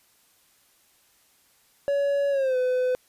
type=tone with pitch glide; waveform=triangle; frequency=564 to 505.4 Hz; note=C#5 to B4; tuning=+30 to +40 cents; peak=-19 dBFS; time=1.88-2.95 s; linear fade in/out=0 ms; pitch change=-190 cents; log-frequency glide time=2.3-2.57 s; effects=white hiss -62 dBFS RMS until 3.08 s + resampled to 32000 Hz